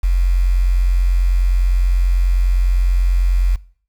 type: tone with quantisation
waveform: sine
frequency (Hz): 44.75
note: F1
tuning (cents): +43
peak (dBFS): -11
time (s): 0.03-3.56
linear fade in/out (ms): 10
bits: 6
effects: noise-tail reverb RT60 0.5 s tail -21 dB re dry